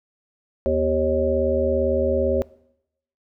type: harmonic tone with a mistuned harmonic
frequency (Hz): 77.78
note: D#2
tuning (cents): 0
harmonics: 1 / 3 / 5 / 7 / 8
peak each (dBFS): -26 / -27 / -24 / -20 / -28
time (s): 0.66-2.42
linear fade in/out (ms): 0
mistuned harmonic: 3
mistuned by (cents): +80
effects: noise-tail reverb RT60 0.8 s tail -22 dB re dry